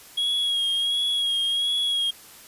triangle tone with vibrato, 3300 Hz, G#7, 12 cents flat, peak -20 dBFS, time 0.17-2.11 s, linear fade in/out 10 ms, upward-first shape sine, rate 1.4 Hz, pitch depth 33 cents each way, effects white hiss -47 dBFS RMS until 2.47 s + resampled to 32000 Hz

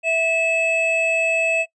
triangle tone pair together, 655.3 / 2600 Hz, E5 / E7, -10 / -24 cents, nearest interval 2 octaves, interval 2386 cents, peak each -19 / -17 dBFS, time 0.03-1.66 s, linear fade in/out 50 ms, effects noise-tail reverb RT60 0.1 s tail -21 dB re dry + resampled to 22050 Hz

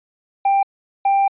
triangle tone pair in turn, 790 / 790 Hz, G5 / G5, +13 / +13 cents, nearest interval unison, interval 0 cents, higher neither, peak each -11 dBFS, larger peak neither, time 0.45-0.63 / 1.05-1.28 s, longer second, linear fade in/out 5 ms, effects resampled to 8000 Hz

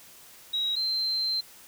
sine tone pair in turn, 3833 / 4122 Hz, A#7 / C8, +47 / -27 cents, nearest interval minor second, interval 126 cents, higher second, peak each -25 dBFS, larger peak neither, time 0.53-0.76 / 0.76-1.41 s, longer second, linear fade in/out 10 ms, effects white hiss -51 dBFS RMS until 1.67 s

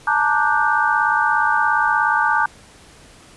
sine tone cluster, 862 / 919 / 1177 / 1463 / 1562 Hz, A5 / A#5 / D6 / F#6 / G6, -36 / -25 / +3 / -20 / -7 cents, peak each -21 dBFS, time 0.07-2.46 s, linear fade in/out 5 ms, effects pink hiss -46 dBFS RMS until 3.36 s + resampled to 24000 Hz

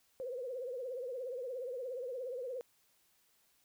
sine tone with vibrato, 504 Hz, B4, 35 cents sharp, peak -38 dBFS, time 0.2-2.61 s, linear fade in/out 0 ms, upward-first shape triangle, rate 17 Hz, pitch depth 130 cents each way, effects white hiss -72 dBFS RMS until 3.64 s

